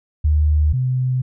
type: tone pair in turn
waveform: sine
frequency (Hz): 75.7 / 128.01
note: D#2 / C3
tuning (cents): -47 / -37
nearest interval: major sixth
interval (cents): 910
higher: second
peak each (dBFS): -12 / -16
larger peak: first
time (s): 0.24-0.73 / 0.73-1.22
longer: neither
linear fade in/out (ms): 10
effects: none